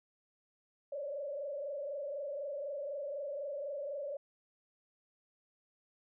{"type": "tone with frequency modulation", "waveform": "sine", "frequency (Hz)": 570, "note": "C#5", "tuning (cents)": 48, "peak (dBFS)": -37, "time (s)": [0.92, 4.17], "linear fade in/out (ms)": 5, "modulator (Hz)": 24, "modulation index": 1.3, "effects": []}